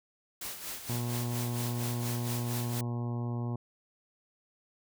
white noise with tremolo, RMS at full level -38 dBFS, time 0.41-2.81 s, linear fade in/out 5 ms, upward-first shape sine, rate 4.3 Hz, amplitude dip 60%
harmonic tone, 119.7 Hz, A#2, 46 cents sharp, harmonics 1 / 2 / 3 / 4 / 5 / 6 / 7 / 8 / 9, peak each -32 / -38 / -44 / -50 / -51 / -51 / -50 / -52 / -52 dBFS, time 0.89-3.56 s, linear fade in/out 5 ms
effects none

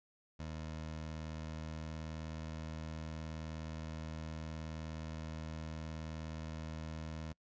20% pulse tone with pitch glide, 78.7 to 79.25 Hz, D#2 to D#2, +20 to +32 cents, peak -37 dBFS, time 0.39-7.33 s, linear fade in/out 10 ms, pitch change +12 cents, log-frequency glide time 1.36-2.29 s, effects noise-tail reverb RT60 0.1 s tail -26 dB re dry + resampled to 16000 Hz

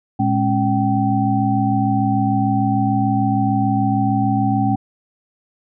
sine tone cluster, 113.3 / 208.5 / 275.2 / 772 Hz, A#2 / G#3 / C#4 / G5, -49 / +7 / -12 / -27 cents, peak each -20 dBFS, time 0.19-4.76 s, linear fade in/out 10 ms, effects none

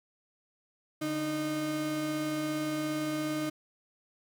35% pulse tone pair together, 145.12 / 307.5 Hz, D3 / D#4, -20 / -20 cents, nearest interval octave + minor second, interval 1300 cents, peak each -39 / -29 dBFS, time 1.01-3.5 s, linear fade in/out 10 ms, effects none

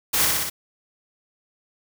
white noise with echo, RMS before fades -21 dBFS, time 0.13-0.26 s, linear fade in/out 10 ms, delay 60 ms, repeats 4, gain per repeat -2 dB, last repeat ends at 0.5 s, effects none

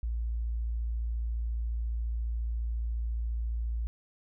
sine tone, 57.2 Hz, A#1, 32 cents flat, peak -29 dBFS, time 0.03-3.87 s, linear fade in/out 0 ms, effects none

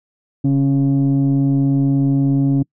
sine tone pair together, 138.7 / 275.4 Hz, C#3 / C#4, +1 / -11 cents, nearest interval octave, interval 1188 cents, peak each -13 dBFS, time 0.44-2.63 s, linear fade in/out 10 ms, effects noise-tail reverb RT60 0.1 s tail -26 dB re dry + tanh soft clip ceiling -9 dBFS

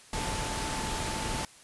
sine tone in noise, 880 Hz, A5, in tune, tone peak -38 dBFS, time 0.13-1.45 s, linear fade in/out 2 ms, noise pink, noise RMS -33 dBFS, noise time 0.13-1.45 s, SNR -8 dB, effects white hiss -54 dBFS RMS until 1.63 s + resampled to 24000 Hz

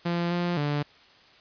sawtooth tone with pitch steps, 172.1 / 174.9 / 146.2 Hz, F3 / F3 / D3, -25 / +3 / -7 cents, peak -21 dBFS, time 0.05-0.83 s, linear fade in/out 10 ms, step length 260 ms, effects white hiss -55 dBFS RMS until 1.4 s + resampled to 11025 Hz

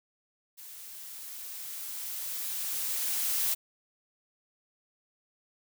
blue noise with level ramp, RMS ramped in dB -47 to -28 dBFS, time 0.57-3.55 s, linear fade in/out 20 ms, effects none

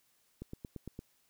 click train, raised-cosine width 3 ms, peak -29 dBFS, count 6, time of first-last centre 0.42-0.991 s, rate 8.76 Hz, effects white hiss -72 dBFS RMS until 1.29 s

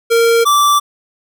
square tone pair in turn, 462.6 / 1165.7 Hz, A#4 / D6, -13 / -13 cents, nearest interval octave + major third, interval 1600 cents, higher second, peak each -9 dBFS, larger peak neither, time 0.1-0.45 / 0.45-0.8 s, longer neither, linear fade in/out 20 ms, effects none

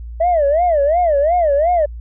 sine tone with vibrato, 633 Hz, D#5, 30 cents sharp, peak -10 dBFS, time 0.2-1.86 s, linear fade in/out 10 ms, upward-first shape sine, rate 2.8 Hz, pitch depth 220 cents each way, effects tanh soft clip ceiling -8 dBFS + added 58 Hz sine -27 dBFS peak until 2 s

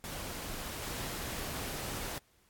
pink noise with level steps, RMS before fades -41 / -39 dBFS, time 0.04-2.18 s, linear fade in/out 0 ms, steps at 0.82 s, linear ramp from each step 2 ms, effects pink hiss -68 dBFS RMS until 2.49 s + AAC 64 kbps

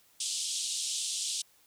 white band-pass noise, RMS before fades -34 dBFS, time 0.2-1.42 s, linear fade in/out 5 ms, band 3000 to 9100 Hz, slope 48 dB/octave, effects white hiss -64 dBFS RMS until 1.66 s

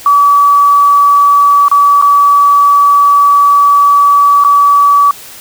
sine tone with dropouts, 1145 Hz, D6, 44 cents flat, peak -3 dBFS, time 0.06-5.11 s, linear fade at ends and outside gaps 2 ms, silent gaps 1.683-1.714 / 2.015-2.023 / 4.439-4.447 s, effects white hiss -31 dBFS RMS until 5.4 s

